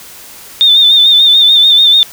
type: tone with vibrato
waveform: sine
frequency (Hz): 3600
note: A7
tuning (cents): +39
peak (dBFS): -3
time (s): 0.61-2.03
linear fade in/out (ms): 0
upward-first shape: sine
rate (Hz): 6.8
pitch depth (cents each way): 52
effects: white hiss -33 dBFS RMS until 2.12 s